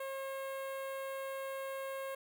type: tone with notch filter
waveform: sawtooth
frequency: 539 Hz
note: C#5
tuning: 49 cents flat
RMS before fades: -41 dBFS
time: 0-2.15 s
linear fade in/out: 5 ms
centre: 5400 Hz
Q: 0.66
effects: none